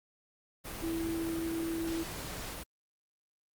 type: tone in noise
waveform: sine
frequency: 329.6 Hz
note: E4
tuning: in tune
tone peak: -32 dBFS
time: 0.82-2.04 s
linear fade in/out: 20 ms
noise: pink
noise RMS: -41 dBFS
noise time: 0.64-2.64 s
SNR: +6 dB
effects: Opus 32 kbps